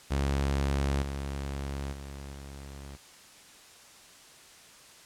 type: tone with level steps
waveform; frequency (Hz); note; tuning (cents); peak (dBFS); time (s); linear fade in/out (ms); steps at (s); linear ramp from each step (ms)
sawtooth; 69.3; C#2; 0; -22 / -29 / -36 / -38; 0.1-2.97; 20; 1.02 / 1.92 / 2.33; 10
effects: white hiss -53 dBFS RMS until 5.05 s + low-pass 9000 Hz 12 dB/octave